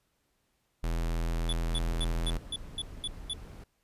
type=tone; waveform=square; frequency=41.63 Hz; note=E1; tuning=18 cents sharp; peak=-29 dBFS; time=0.83-2.38 s; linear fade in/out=10 ms
type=tone bursts; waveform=square; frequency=3451 Hz; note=A7; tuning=34 cents flat; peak=-32 dBFS; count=8; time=1.49-3.334 s; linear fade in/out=2 ms; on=38 ms; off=220 ms
type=noise; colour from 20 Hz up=brown; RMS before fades=-44 dBFS; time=1.69-3.64 s; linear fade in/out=5 ms
effects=pink hiss -75 dBFS RMS until 3.83 s + resampled to 32000 Hz